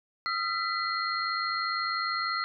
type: tone cluster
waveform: sine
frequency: 1257 / 1357 / 1992 / 4227 Hz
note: D#6 / E6 / B6 / C8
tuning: +17 / +50 / +14 / +17 cents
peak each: -35 / -31 / -34 / -34 dBFS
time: 0.26-2.44 s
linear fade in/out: 0 ms
effects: none